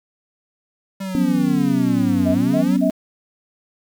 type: linear two-way sweep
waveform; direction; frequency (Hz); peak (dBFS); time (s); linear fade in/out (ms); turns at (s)
square; down then up; 196 to 89.1 to 196; -25; 1-2.77; 10; 2.3
type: chord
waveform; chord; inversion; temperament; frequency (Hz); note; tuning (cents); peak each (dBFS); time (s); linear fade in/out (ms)
sine; F# suspended fourth; none; equal with one note detuned; 187.15 / 246.9 / 277.2; F#3 / B3 / C#4; +20 / 0 / 0; -21 / -19 / -19; 1.15-2.9; 0
type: tone bursts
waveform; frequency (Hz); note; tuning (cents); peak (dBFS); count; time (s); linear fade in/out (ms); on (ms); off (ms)
sine; 639; D#5; +46; -19; 3; 2.25-2.91; 20; 100; 180
effects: 7-bit